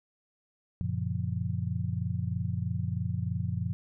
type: chord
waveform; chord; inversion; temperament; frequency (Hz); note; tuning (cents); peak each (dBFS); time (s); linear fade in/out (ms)
sine; Gb major seventh; none; just; 92.5 / 115.62 / 138.75 / 173.43; Gb2 / Bb2 / Db3 / F3; 0 / -14 / +2 / -12; -33 / -33 / -37 / -35; 0.81-3.73; 0
effects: none